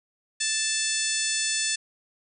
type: harmonic tone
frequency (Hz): 880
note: A5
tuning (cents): 0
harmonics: 2 / 3 / 4 / 5 / 6 / 7 / 8 / 9 / 10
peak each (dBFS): -33 / -33 / -33 / -33 / -33 / -33 / -33 / -33 / -33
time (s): 0.4-1.76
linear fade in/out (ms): 10
effects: none